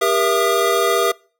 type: tone cluster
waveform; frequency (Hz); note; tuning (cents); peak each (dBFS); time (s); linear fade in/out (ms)
square; 397.5 / 476 / 664 / 1227; G4 / A#4 / E5 / D#6; +24 / +36 / +12 / -25; -21; 0.01-1.12; 10
effects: noise-tail reverb RT60 0.4 s tail -25 dB re dry